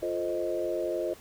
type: chord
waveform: sine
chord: F dominant seventh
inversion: none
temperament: equal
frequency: 349.2 / 440 / 523.3 / 622.3 Hz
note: F4 / A4 / C5 / Eb5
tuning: 0 / 0 / 0 / 0 cents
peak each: -32 / -37 / -34 / -32 dBFS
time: 0.02-1.14 s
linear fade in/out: 10 ms
effects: pink hiss -52 dBFS RMS until 1.2 s

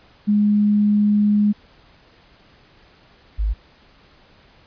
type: tone pair in turn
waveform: sine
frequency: 207.7 / 52.17 Hz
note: G#3 / G#1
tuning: 0 / +9 cents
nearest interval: 2 octaves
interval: 2391 cents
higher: first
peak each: -13 / -17 dBFS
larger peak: first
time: 0.27-1.53 / 3.38-3.54 s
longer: first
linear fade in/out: 20 ms
effects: pink hiss -52 dBFS RMS until 4.66 s + resampled to 11025 Hz

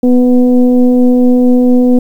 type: tone with frequency modulation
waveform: sine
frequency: 249.2 Hz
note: B3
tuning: 16 cents sharp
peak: -4 dBFS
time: 0.03-1.99 s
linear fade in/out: 5 ms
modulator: 247 Hz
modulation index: 0.77
effects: 7-bit

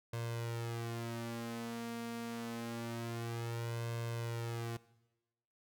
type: tone with flanger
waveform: sawtooth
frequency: 116.54 Hz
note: A#2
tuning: in tune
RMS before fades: -41 dBFS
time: 0.13-4.77 s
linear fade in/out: 5 ms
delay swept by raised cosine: 1.9 to 4.3 ms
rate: 0.26 Hz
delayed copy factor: +0.8
effects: noise-tail reverb RT60 1.0 s tail -19 dB re dry

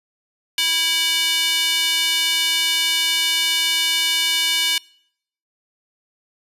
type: tone with high-pass filter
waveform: square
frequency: 327.6 Hz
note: E4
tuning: 11 cents flat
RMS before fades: -19 dBFS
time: 0.58-4.78 s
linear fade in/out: 2 ms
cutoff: 2900 Hz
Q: 2.4
effects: noise-tail reverb RT60 0.7 s tail -26 dB re dry + resampled to 32000 Hz

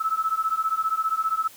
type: beating tone pair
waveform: sine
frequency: 1299 / 1314 Hz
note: E6 / E6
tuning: -26 / -6 cents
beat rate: 15 Hz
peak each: -25 dBFS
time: 0-1.48 s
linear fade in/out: 10 ms
effects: white hiss -48 dBFS RMS until 1.56 s

